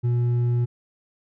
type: tone with hard clipping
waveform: sine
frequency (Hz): 120.5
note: B2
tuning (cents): -42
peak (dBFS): -20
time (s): 0.03-0.66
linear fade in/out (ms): 20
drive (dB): 4
effects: none